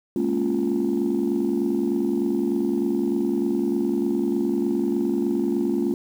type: chord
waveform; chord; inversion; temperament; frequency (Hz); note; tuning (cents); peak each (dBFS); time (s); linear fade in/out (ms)
sine; Bb minor seventh; third; just; 209.8 / 233.1 / 279.7 / 349.6; Ab3 / Bb3 / Db4 / F4; +18 / 0 / +16 / +2; -26 / -26 / -24 / -23; 0.16-5.94; 2
effects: tanh soft clip ceiling -14 dBFS + 8-bit